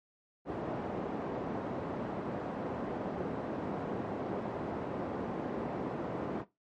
pink band-pass noise, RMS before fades -37 dBFS, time 0.45-6.45 s, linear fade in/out 50 ms, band 190 to 760 Hz, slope 12 dB/octave, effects noise-tail reverb RT60 0.2 s tail -17 dB re dry + MP3 48 kbps

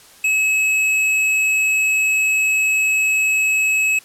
sine tone with hard clipping, 2575 Hz, E7, 41 cents flat, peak -16 dBFS, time 0.24-3.99 s, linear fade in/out 5 ms, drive 10 dB, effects white hiss -46 dBFS RMS until 4.04 s + low-pass 12000 Hz 12 dB/octave

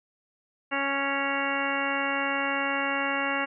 harmonic tone, 277.2 Hz, C#4, in tune, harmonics 1 / 2 / 3 / 4 / 5 / 6 / 7 / 8 / 10, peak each -34 / -34 / -34 / -34 / -34 / -34 / -34 / -34 / -34 dBFS, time 0.71-3.46 s, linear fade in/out 20 ms, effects none

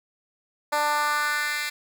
10% pulse tone with high-pass filter sweep, 296.2 Hz, D4, 15 cents sharp, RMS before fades -25 dBFS, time 0.72-1.7 s, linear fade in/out 10 ms, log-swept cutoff 700 to 2400 Hz, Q 2.1, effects none

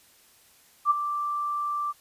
sine tone with ADSR envelope, 1174.7 Hz, D6, in tune, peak -15 dBFS, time 0.85-1.93 s, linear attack 55 ms, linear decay 18 ms, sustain -11 dB, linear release 29 ms, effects white hiss -58 dBFS RMS until 2 s + resampled to 32000 Hz

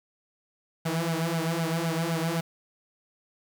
sawtooth tone with flanger, 164.81 Hz, E3, in tune, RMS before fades -28 dBFS, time 0.85-2.41 s, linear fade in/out 10 ms, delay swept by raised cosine 1.3 to 4.8 ms, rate 3.9 Hz, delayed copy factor +0.85, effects 8-bit

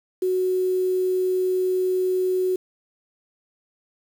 sine tone with quantisation, 370 Hz, F#4, in tune, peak -19 dBFS, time 0.22-2.56 s, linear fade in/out 5 ms, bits 7, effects none

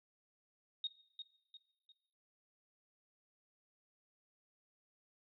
sine tone with echo, 3729 Hz, A#7, in tune, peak -35 dBFS, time 0.84-0.87 s, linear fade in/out 2 ms, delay 350 ms, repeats 3, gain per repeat -8 dB, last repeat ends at 1.92 s, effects noise-tail reverb RT60 0.8 s tail -19 dB re dry

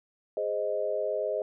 sine chord, Ab major, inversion none, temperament equal, 415.3 / 523.3 / 622.3 Hz, Ab4 / C5 / Eb5, 0 / 0 / 0 cents, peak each -33 / -32 / -30 dBFS, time 0.37-1.42 s, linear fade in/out 2 ms, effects none

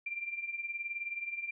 sine tone with tremolo, 2371 Hz, D7, 16 cents sharp, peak -32 dBFS, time 0.06-1.51 s, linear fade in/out 5 ms, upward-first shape triangle, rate 19 Hz, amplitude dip 80%, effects none

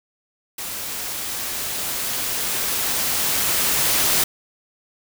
white noise with level ramp, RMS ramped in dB -30 to -18 dBFS, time 0.58-4.24 s, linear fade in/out 5 ms, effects none

